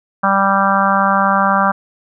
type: harmonic tone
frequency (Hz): 196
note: G3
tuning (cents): 0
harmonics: 1 / 3 / 4 / 5 / 6 / 7 / 8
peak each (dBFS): -19 / -21 / -18 / -19 / -16 / -19 / -21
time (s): 0.23-1.72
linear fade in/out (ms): 10
effects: none